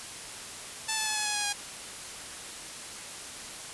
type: tone with pitch steps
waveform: 5% pulse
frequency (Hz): 880 / 869.4 / 858.9 / 848.6 / 838.3 / 828.2 / 818.2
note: A5 / A5 / A5 / G#5 / G#5 / G#5 / G#5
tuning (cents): 0 / -21 / -42 / +37 / +16 / -5 / -26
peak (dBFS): -16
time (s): 0.88-1.531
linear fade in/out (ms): 10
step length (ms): 93
effects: white hiss -41 dBFS RMS until 3.73 s + resampled to 24000 Hz